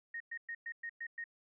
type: tone bursts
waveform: sine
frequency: 1859 Hz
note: A#6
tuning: 5 cents flat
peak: -39 dBFS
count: 7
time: 0.14-1.241 s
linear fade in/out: 5 ms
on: 63 ms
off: 110 ms
effects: none